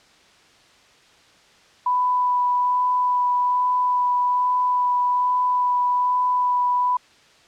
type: tone with vibrato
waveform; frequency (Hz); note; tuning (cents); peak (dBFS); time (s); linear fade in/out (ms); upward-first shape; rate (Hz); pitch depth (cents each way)
sine; 991; B5; +6; -17; 1.86-6.97; 5; sine; 1.2; 9
effects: white hiss -53 dBFS RMS until 7.47 s + low-pass 5000 Hz 12 dB/octave